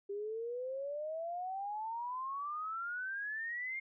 sine exponential sweep, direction up, 396.2 to 2145 Hz, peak -37 dBFS, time 0.09-3.8 s, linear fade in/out 10 ms, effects none

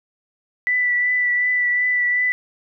sine tone with vibrato, 1975.5 Hz, B6, in tune, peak -16 dBFS, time 0.67-2.32 s, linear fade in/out 0 ms, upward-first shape triangle, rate 2.7 Hz, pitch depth 20 cents each way, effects none

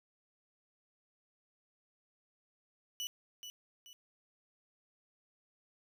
30% pulse tone with echo, 2960 Hz, F#7, in tune, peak -34 dBFS, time 3-3.07 s, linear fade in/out 0 ms, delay 430 ms, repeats 2, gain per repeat -8 dB, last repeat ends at 3.93 s, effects none

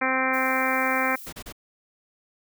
harmonic tone, 261 Hz, C4, 4 cents flat, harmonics 1 / 2 / 3 / 4 / 5 / 6 / 7 / 8 / 9, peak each -30 / -30 / -30 / -30 / -30 / -30 / -30 / -30 / -30 dBFS, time 0.01-1.16 s, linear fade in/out 10 ms
violet noise, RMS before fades -41 dBFS, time 0.33-1.3 s, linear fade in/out 10 ms
pink noise bursts, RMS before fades -38 dBFS, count 3, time 1.26-1.525 s, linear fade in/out 10 ms, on 67 ms, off 32 ms
effects none

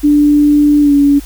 sine tone with pitch glide, 293.7 to 284.5 Hz, D4 to C#4, 0 to +45 cents, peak -5 dBFS, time 0.03-1.2 s, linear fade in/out 20 ms, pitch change -55 cents, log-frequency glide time 0.81-0.93 s, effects added 50 Hz sine -28 dBFS peak until 1.25 s + white hiss -37 dBFS RMS until 1.25 s

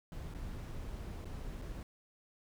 brown noise with dropouts, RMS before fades -43 dBFS, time 0.12-1.83 s, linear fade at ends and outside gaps 1 ms, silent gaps 0.34-0.347 / 1.246-1.254 / 1.616-1.62 s, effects none

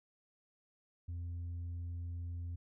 sine tone, 86.2 Hz, F2, 22 cents flat, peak -36 dBFS, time 1.08-2.56 s, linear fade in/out 10 ms, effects tanh soft clip ceiling -38 dBFS

